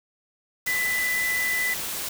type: tone in noise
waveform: sine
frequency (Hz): 1994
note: B6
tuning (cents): +16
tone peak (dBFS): -23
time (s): 0.67-1.74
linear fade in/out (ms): 5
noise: white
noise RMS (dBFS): -31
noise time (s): 0.66-2.09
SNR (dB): +5
effects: none